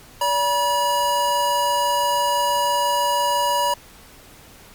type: tone pair together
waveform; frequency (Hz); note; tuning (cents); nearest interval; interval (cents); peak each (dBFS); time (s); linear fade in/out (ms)
square; 574.4 / 966; D5 / B5; -39 / -39; major sixth; 900; -25 / -19; 0.21-3.74; 5
effects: pink hiss -46 dBFS RMS until 4.74 s + MP3 96 kbps